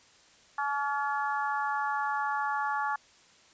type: harmonic tone with a mistuned harmonic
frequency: 284.4 Hz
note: C#4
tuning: 45 cents sharp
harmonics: 3 / 4 / 5 / 6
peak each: -31 / -33 / -35 / -37 dBFS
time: 0.58-2.96 s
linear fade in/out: 5 ms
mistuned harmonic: 5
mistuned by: -22 cents
effects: white hiss -59 dBFS RMS until 3.53 s + resampled to 16000 Hz